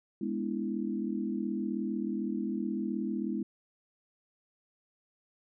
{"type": "chord", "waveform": "sine", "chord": "E dominant seventh", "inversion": "first", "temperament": "equal", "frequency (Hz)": [207.7, 246.9, 293.7, 329.6], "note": ["G#3", "B3", "D4", "E4"], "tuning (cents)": [0, 0, 0, 0], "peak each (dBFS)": [-34, -36, -40, -36], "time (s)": [0.21, 3.43], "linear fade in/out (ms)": 5, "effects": []}